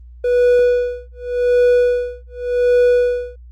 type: tone with tremolo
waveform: triangle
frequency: 490.1 Hz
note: B4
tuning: 13 cents flat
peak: -7 dBFS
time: 0.24-3.36 s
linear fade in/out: 5 ms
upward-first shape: sine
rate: 0.87 Hz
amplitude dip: 100%
effects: added 60 Hz sine -36 dBFS peak until 3.51 s + Opus 24 kbps